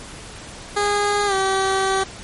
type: tone with pitch glide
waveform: 15% pulse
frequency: 410.2 to 384.9 Hz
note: G#4 to G4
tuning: -21 to -32 cents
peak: -11 dBFS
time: 0.76-2.04 s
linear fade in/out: 10 ms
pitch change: -111 cents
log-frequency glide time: 1.26-1.34 s
effects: pink hiss -37 dBFS RMS until 2.23 s + MP3 48 kbps